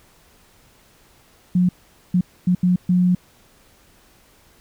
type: tone bursts at uneven times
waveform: sine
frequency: 180.1 Hz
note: F#3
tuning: 46 cents flat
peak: -13 dBFS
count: 5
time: 1.55-1.69 / 2.14-2.21 / 2.47-2.55 / 2.63-2.76 / 2.89-3.15 s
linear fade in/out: 5 ms
effects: pink hiss -54 dBFS RMS until 4.6 s